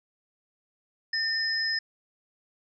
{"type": "tone pair together", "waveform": "sine", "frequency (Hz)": [1806, 5108], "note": ["A6", "D#8"], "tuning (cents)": [45, 45], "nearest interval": "octave + tritone", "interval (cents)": 1800, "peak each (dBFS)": -28, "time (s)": [1.13, 1.79], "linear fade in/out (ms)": 5, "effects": []}